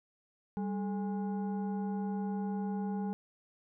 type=tone with frequency modulation; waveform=sine; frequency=196 Hz; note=G3; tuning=in tune; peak=-32 dBFS; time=0.57-3.13 s; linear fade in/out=0 ms; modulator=626 Hz; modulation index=0.61; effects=none